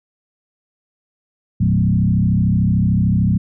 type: tone with frequency modulation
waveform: sine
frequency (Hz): 146.83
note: D3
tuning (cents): 0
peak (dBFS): -12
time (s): 1.6-3.38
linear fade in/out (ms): 10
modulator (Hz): 33.4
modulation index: 2
effects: none